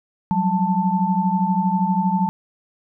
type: tone cluster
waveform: sine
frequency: 180.9 / 193.4 / 884 Hz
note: F#3 / G3 / A5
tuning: -39 / -23 / +8 cents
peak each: -21 dBFS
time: 0.31-2.29 s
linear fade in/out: 0 ms
effects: none